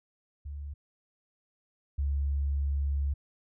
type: tone pair in turn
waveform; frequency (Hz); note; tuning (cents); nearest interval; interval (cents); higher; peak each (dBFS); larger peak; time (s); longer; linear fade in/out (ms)
sine; 72 / 70.31; D2 / C#2; -34 / +25; unison; 41; first; -36 / -26; second; 0.45-0.74 / 1.98-3.14; second; 10
effects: none